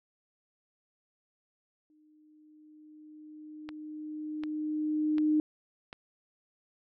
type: tone with exponential growth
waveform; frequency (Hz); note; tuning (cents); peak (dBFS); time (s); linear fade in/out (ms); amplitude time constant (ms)
sine; 305.7; D#4; -30; -22; 1.9-5.4; 1; 760
type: click train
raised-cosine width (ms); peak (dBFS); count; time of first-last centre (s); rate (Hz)
0.3; -26; 4; 3.69-5.929; 1.34
effects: none